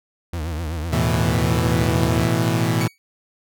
40% pulse tone with vibrato, 80.4 Hz, E2, 43 cents flat, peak -23 dBFS, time 0.33-2.26 s, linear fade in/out 5 ms, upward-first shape triangle, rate 7.9 Hz, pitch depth 160 cents each way
sawtooth chord, A suspended second, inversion none, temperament equal, 110 / 123.47 / 164.81 Hz, A2 / B2 / E3, 0 / 0 / 0 cents, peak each -18 dBFS, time 0.92-2.88 s, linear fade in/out 10 ms
sawtooth tone with exponential decay, 2252 Hz, C#7, 27 cents sharp, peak -21 dBFS, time 2.81-2.98 s, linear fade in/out 0 ms, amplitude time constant 35 ms
effects none

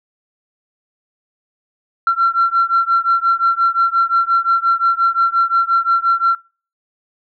sine beating tone pair, 1358 / 1363.7 Hz, F6 / F6, -49 / -42 cents, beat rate 5.7 Hz, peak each -14 dBFS, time 2.07-6.35 s, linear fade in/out 2 ms, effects noise-tail reverb RT60 0.4 s tail -25 dB re dry + tanh soft clip ceiling -6 dBFS

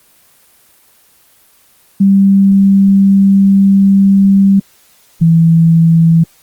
sine tone pair in turn, 196 / 164.82 Hz, G3 / E3, 0 / 0 cents, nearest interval minor third, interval 300 cents, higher first, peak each -4 dBFS, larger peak neither, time 2-4.6 / 5.21-6.24 s, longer first, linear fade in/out 10 ms, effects white hiss -48 dBFS RMS until 6.42 s + Opus 24 kbps

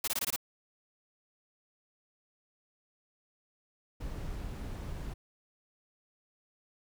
white noise bursts, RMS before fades -32 dBFS, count 6, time 0.04-0.362 s, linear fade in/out 5 ms, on 37 ms, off 20 ms
brown noise, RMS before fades -39 dBFS, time 4-5.14 s, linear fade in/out 10 ms
effects none

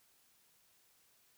silence, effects white hiss -70 dBFS RMS until 1.37 s

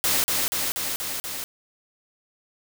white noise with echo, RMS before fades -22 dBFS, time 0.04-0.24 s, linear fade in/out 0 ms, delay 240 ms, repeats 5, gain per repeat -2 dB, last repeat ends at 1.44 s, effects none

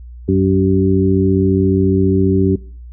harmonic tone with a mistuned harmonic, 94.6 Hz, F#2, 39 cents sharp, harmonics 1 / 2 / 3 / 4, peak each -16 / -16 / -16 / -16 dBFS, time 0.28-2.56 s, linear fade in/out 10 ms, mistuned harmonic 4, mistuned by +21 cents, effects noise-tail reverb RT60 0.5 s tail -23 dB re dry + added 60 Hz sine -31 dBFS peak until 2.92 s

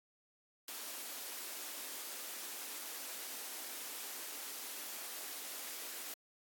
white high-pass noise, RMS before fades -45 dBFS, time 0.68-6.14 s, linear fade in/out 2 ms, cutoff 240 Hz, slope 48 dB/octave, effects AAC 64 kbps

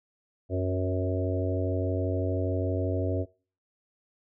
harmonic tone with a mistuned harmonic, 92.5 Hz, F#2, in tune, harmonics 1 / 3 / 4 / 5 / 6 / 7, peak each -28 / -33 / -34 / -35 / -36 / -36 dBFS, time 0.49-3.26 s, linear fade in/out 50 ms, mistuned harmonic 5, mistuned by +23 cents, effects noise-tail reverb RT60 0.4 s tail -23 dB re dry

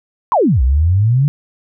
sine exponential two-way sweep, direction down then up, 1098 to 59.9 to 149.7 Hz, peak -9 dBFS, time 0.32-1.28 s, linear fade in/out 0 ms, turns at 0.62 s, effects none

